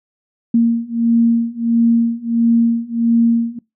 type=beating tone pair; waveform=sine; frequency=231.3 / 232.8 Hz; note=A#3 / A#3; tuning=-13 / -2 cents; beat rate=1.5 Hz; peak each=-15 / -14 dBFS; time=0.54-3.59 s; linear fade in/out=5 ms; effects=noise-tail reverb RT60 0.2 s tail -23 dB re dry